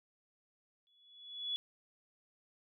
sine tone with exponential growth, 3404 Hz, G#7, 42 cents sharp, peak -32 dBFS, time 0.87-1.56 s, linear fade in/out 0 ms, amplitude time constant 150 ms, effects none

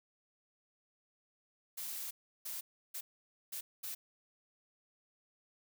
blue noise bursts at uneven times, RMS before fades -42 dBFS, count 5, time 1.77-2.11 / 2.45-2.61 / 2.94-3.01 / 3.52-3.61 / 3.83-3.95 s, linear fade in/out 10 ms, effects none

